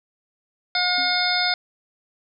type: harmonic tone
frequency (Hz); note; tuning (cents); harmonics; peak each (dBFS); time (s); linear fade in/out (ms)
720; F#5; -47; 1 / 2 / 3 / 5 / 6 / 7; -26 / -26 / -26 / -26 / -26 / -26; 0.75-1.54; 2
type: tone with exponential decay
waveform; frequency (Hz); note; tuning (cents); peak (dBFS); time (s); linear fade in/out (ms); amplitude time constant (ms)
sine; 269.4; C#4; -49; -33; 0.98-1.29; 1; 67
effects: none